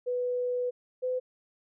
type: tone pair in turn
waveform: sine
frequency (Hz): 494.4 / 506.8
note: B4 / B4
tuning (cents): +2 / +45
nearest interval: unison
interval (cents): 43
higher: second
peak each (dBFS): -27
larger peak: neither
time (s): 0.06-0.71 / 1.02-1.2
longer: first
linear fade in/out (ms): 20
effects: none